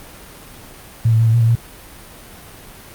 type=tone with pitch steps; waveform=sine; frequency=114.1 / 111.6 / 114.4 / 112.1 / 117.7 / 113.6 / 116.5 Hz; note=A#2 / A2 / A#2 / A2 / A#2 / A#2 / A#2; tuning=-37 / +25 / -32 / +33 / +17 / -44 / -1 cents; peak=-10 dBFS; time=1.05-1.554 s; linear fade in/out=5 ms; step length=72 ms; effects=pink hiss -39 dBFS RMS until 2.94 s + Opus 48 kbps